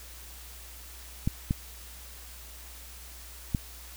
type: clicks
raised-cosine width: 5 ms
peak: -13 dBFS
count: 3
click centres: 1.275 / 1.509 / 3.548 s
effects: added 60 Hz sine -47 dBFS peak until 3.96 s + white hiss -48 dBFS RMS until 3.96 s